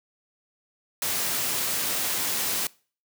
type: noise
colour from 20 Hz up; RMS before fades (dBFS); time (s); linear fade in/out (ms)
white; -27; 1.02-2.67; 2
effects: noise-tail reverb RT60 0.4 s tail -23 dB re dry + high-pass 100 Hz 12 dB/octave